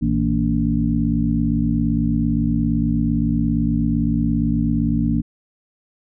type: harmonic tone with a mistuned harmonic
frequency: 57.6 Hz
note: A#1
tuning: 20 cents flat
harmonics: 1 / 2 / 3 / 4 / 5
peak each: -24 / -26 / -22 / -20 / -23 dBFS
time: 0.01-5.22 s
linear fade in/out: 20 ms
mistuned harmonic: 3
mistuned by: -110 cents
effects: none